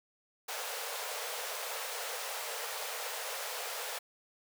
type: high-pass noise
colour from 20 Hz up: pink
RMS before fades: -39 dBFS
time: 0.48-3.99 s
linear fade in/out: 10 ms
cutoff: 440 Hz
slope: 96 dB/octave
effects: none